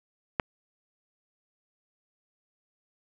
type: click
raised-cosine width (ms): 0.5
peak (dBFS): -9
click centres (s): 0.398
effects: none